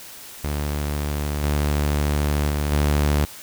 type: tone with level steps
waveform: sawtooth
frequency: 73.42 Hz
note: D2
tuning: in tune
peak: -19 / -15 / -17 / -13 dBFS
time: 0.44-3.25 s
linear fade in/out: 0 ms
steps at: 1.43 / 2.5 / 2.72 s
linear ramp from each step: 2 ms
effects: white hiss -40 dBFS RMS until 3.42 s